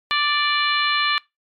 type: harmonic tone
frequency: 587.3 Hz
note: D5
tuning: in tune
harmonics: 2 / 3 / 4 / 5 / 6 / 7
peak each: -22 / -24 / -25 / -26 / -27 / -27 dBFS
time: 0.11-1.18 s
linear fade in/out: 0 ms
effects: noise-tail reverb RT60 0.2 s tail -23 dB re dry + MP3 96 kbps